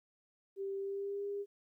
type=tone with pitch glide; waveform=sine; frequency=392 to 403.5 Hz; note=G4 to G#4; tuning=0 to -50 cents; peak=-36 dBFS; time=0.56-1.46 s; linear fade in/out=50 ms; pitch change=+50 cents; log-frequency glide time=0.78-1.25 s; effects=13-bit